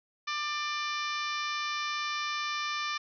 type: harmonic tone with a mistuned harmonic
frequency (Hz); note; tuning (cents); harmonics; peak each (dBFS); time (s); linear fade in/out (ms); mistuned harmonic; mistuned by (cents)
594; D5; +20; 2 / 3 / 4 / 5 / 6 / 7 / 8 / 9 / 10; -34 / -39 / -37 / -44 / -41 / -45 / -45 / -44 / -48; 0.27-2.98; 10; 9; +17
effects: none